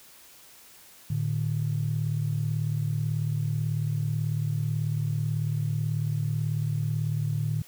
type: tone pair together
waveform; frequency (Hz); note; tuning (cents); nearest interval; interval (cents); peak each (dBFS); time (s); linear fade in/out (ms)
sine; 111.5 / 149.7; A2 / D3; +23 / +33; perfect fourth; 510; -27; 1.1-7.62; 5
effects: tanh soft clip ceiling -17 dBFS + white hiss -52 dBFS RMS until 7.67 s